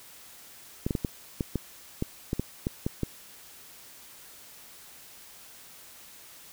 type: clicks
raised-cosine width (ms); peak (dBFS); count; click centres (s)
3; -14; 12; 0.865 / 0.908 / 0.952 / 1.048 / 1.408 / 1.557 / 2.024 / 2.331 / 2.396 / 2.669 / 2.865 / 3.033
effects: white hiss -50 dBFS RMS until 6.52 s